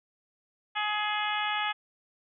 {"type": "harmonic tone", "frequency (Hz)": 420.6, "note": "G#4", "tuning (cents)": 22, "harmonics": [2, 3, 4, 5, 6, 7, 8], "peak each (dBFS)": [-32, -34, -35, -36, -37, -37, -38], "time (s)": [0.75, 1.73], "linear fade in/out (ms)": 20, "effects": []}